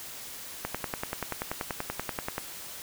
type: click train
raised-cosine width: 0.5 ms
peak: -15 dBFS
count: 19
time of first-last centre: 0.65-2.381 s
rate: 10.4 Hz
effects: white hiss -42 dBFS RMS until 2.82 s